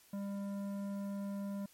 sine tone with tanh clipping, 199.5 Hz, G3, 31 cents sharp, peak -39 dBFS, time 0.13-1.66 s, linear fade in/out 5 ms, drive 12 dB, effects white hiss -64 dBFS RMS until 1.73 s + MP3 64 kbps

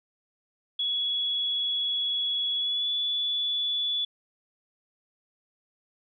sine tone with pitch glide, 3369 to 3440 Hz, G#7 to A7, +24 to -40 cents, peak -25 dBFS, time 0.79-4.05 s, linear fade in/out 5 ms, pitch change +36 cents, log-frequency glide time 2.56-2.89 s, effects none

